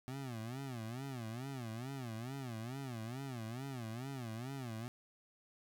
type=tone with vibrato; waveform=25% pulse; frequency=123.6 Hz; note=B2; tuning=2 cents sharp; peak=-38 dBFS; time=0.08-4.88 s; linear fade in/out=0 ms; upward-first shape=sine; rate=2.3 Hz; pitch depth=200 cents each way; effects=none